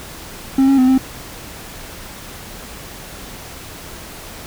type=tone with pitch steps; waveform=triangle; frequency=267.7 / 272.6 / 256.3 / 262.4 Hz; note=C4 / C#4 / C4 / C4; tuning=+40 / -29 / -36 / +5 cents; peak=-7 dBFS; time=0.58-0.98 s; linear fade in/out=5 ms; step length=100 ms; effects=pink hiss -34 dBFS RMS until 4.46 s